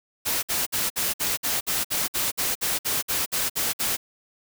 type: noise bursts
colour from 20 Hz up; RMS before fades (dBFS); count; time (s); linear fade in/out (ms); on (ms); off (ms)
white; -25; 16; 0.25-3.97; 20; 180; 56
effects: none